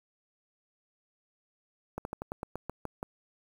slowing click train, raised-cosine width 1 ms, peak -21 dBFS, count 10, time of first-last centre 1.98-3.029 s, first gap 71 ms, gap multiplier 1.12, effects 8-bit

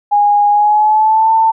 sine tone with pitch glide, 823 to 892.3 Hz, G#5 to A5, -16 to +24 cents, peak -7 dBFS, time 0.11-1.52 s, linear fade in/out 20 ms, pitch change +140 cents, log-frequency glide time 0.5-1.32 s, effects none

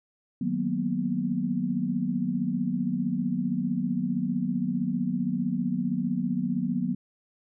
sine chord, B major seventh, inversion first, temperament just, 154.34 / 185.21 / 231.5 / 246.9 Hz, D#3 / F#3 / A#3 / B3, -14 / +2 / -12 / 0 cents, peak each -35 / -29 / -31 / -29 dBFS, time 0.41-6.95 s, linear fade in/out 5 ms, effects none

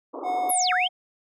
pink band-pass noise, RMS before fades -35 dBFS, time 0.13-0.52 s, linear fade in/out 20 ms, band 270 to 1200 Hz, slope 96 dB/octave
triangle tone, 730 Hz, F#5, 24 cents flat, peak -21 dBFS, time 0.23-0.89 s, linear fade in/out 50 ms
sine linear two-way sweep, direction down then up, 11900 to 1246 to 3287 Hz, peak -22 dBFS, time 0.49-0.88 s, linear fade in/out 10 ms, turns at 0.73 s
effects none

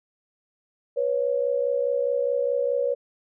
sine tone pair together, 490.1 / 554.9 Hz, B4 / C#5, -13 / +2 cents, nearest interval major second, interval 215 cents, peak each -24 dBFS, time 0.96-2.95 s, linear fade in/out 20 ms, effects none

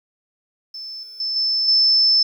sine tone with level steps, 5274 Hz, E8, in tune, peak -30 / -36 / -21 / -17 / -12 dBFS, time 0.74-2.23 s, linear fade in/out 5 ms, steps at 1.03 / 1.2 / 1.36 / 1.68 s, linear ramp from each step 2 ms, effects 9-bit

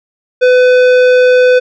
sine tone with tanh clipping, 502 Hz, B4, 28 cents sharp, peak -6 dBFS, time 0.41-1.6 s, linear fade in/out 20 ms, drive 14 dB, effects none

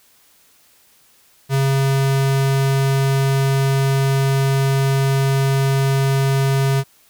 square tone, 136 Hz, C#3, 33 cents flat, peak -15 dBFS, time 1.49-6.84 s, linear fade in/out 50 ms, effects white hiss -54 dBFS RMS until 7.09 s

